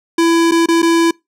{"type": "tone with dropouts", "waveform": "square", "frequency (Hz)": 333.6, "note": "E4", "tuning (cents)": 21, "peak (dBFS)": -10, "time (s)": [0.18, 1.11], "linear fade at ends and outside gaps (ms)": 5, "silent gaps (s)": [[0.512, 0.518], [0.66, 0.685], [0.82, 0.827]], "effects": ["noise-tail reverb RT60 0.2 s tail -25 dB re dry", "low-pass 10000 Hz 12 dB/octave"]}